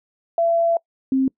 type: tone pair in turn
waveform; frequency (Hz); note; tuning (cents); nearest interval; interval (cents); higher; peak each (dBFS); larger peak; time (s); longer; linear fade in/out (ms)
sine; 673 / 265.1; E5 / C4; +36 / +23; octave + major third; 1613; first; -15; neither; 0.38-0.77 / 1.12-1.28; first; 2
effects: noise-tail reverb RT60 0.1 s tail -25 dB re dry